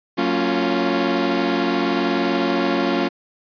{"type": "chord", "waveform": "sawtooth", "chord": "Gb major seventh", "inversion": "none", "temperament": "equal with one note detuned", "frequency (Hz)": [185, 228.3, 277.2, 349.2], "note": ["Gb3", "Bb3", "Db4", "F4"], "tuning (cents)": [0, -36, 0, 0], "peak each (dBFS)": [-23, -21, -18, -18], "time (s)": [0.17, 3.09], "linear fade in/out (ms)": 20, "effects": ["resampled to 11025 Hz"]}